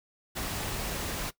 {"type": "noise", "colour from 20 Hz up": "pink", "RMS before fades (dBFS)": -34, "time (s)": [0.35, 1.31], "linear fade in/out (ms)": 20, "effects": ["noise-tail reverb RT60 0.1 s tail -18 dB re dry"]}